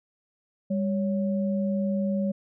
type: tone pair together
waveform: sine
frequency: 199.3 / 557.7 Hz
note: G3 / C#5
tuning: +29 / +10 cents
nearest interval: octave + tritone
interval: 1781 cents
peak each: -24 / -31 dBFS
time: 0.7-2.32 s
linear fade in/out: 10 ms
effects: none